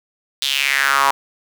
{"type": "tone with high-pass filter sweep", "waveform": "sawtooth", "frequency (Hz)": 138.2, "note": "C#3", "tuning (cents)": -5, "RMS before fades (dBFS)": -17, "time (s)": [0.42, 1.11], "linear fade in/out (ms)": 0, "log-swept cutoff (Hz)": [3700, 940], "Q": 4.2, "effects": []}